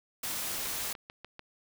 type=noise; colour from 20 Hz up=white; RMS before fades=-35 dBFS; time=0.23-0.93 s; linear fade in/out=5 ms
type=click train; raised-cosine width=0.3 ms; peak=-28 dBFS; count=7; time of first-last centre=0.51-1.394 s; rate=6.79 Hz
effects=none